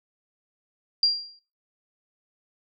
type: tone with exponential decay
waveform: sine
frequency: 4765 Hz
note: D8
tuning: 24 cents sharp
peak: -15 dBFS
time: 1.03-1.39 s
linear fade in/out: 2 ms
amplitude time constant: 77 ms
effects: noise-tail reverb RT60 0.4 s tail -22 dB re dry